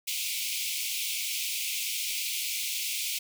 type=high-pass noise; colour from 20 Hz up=pink; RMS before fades=-32 dBFS; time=0.07-3.19 s; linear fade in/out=10 ms; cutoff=2200 Hz; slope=96 dB/octave; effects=none